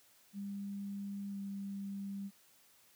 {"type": "tone with pitch glide", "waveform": "sine", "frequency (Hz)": [200, 198.05], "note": ["G3", "G3"], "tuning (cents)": [35, 18], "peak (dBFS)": -39, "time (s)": [0.33, 2.31], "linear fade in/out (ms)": 50, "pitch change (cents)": -17, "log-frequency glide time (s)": [1.31, 1.37], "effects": ["white hiss -66 dBFS RMS until 2.95 s", "high-pass 60 Hz 12 dB/octave"]}